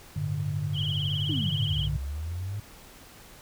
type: chord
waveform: sine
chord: G suspended second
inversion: none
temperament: just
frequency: 98 / 110.25 / 147 Hz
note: G2 / A2 / D3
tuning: 0 / +4 / +2 cents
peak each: -32 / -35 / -29 dBFS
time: 0.16-1.97 s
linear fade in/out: 5 ms
type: tone with vibrato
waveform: sine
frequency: 3100 Hz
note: G7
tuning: 20 cents flat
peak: -30 dBFS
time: 0.73-1.89 s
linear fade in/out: 50 ms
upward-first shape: triangle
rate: 19 Hz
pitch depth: 120 cents each way
type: exponential two-way sweep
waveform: sine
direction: down then up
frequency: 329.6 to 58.27 to 105.9 Hz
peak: -30 dBFS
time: 1.29-2.6 s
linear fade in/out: 5 ms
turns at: 1.83 s
effects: pink hiss -50 dBFS RMS until 3.41 s